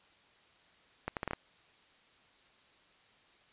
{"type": "accelerating click train", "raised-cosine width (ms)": 0.5, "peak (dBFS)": -19, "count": 6, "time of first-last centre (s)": [1.08, 1.333], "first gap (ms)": 88, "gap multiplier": 0.72, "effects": ["white hiss -64 dBFS RMS until 3.52 s", "resampled to 8000 Hz"]}